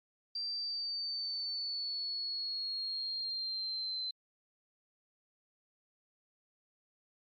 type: exponential sweep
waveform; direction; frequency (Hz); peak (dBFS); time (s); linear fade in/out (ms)
sine; down; 4709 to 4064; -35; 0.35-4.11; 5
effects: AAC 48 kbps